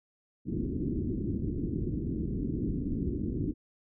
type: low-pass noise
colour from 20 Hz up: white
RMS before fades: -32 dBFS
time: 0.45-3.54 s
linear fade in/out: 50 ms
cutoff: 350 Hz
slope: 48 dB/octave
effects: none